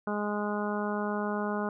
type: harmonic tone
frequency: 207.7 Hz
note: G#3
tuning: in tune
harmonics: 1 / 2 / 3 / 4 / 5 / 6 / 7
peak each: -32 / -35 / -37 / -38 / -39 / -40 / -40 dBFS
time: 0.07-1.69 s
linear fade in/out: 2 ms
effects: none